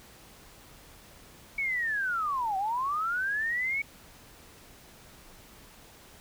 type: linear two-way sweep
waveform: sine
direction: down then up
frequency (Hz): 2250 to 748 to 2250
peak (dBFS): -27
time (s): 1.58-3.82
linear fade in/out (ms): 5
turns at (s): 2.57
effects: pink hiss -53 dBFS RMS until 6.2 s